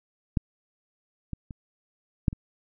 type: clicks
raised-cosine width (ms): 5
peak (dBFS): -10 / -20 / -26 / -8 / -23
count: 5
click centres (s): 0.372 / 1.333 / 1.508 / 2.282 / 2.329
effects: none